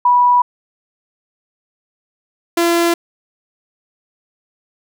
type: tone pair in turn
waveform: sine / sawtooth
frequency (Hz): 979 / 340.4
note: B5 / F4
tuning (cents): -15 / -44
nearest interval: octave + tritone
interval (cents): 1829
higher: first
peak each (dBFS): -8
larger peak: neither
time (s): 0.05-0.42 / 2.57-2.94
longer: neither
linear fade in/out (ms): 5
effects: none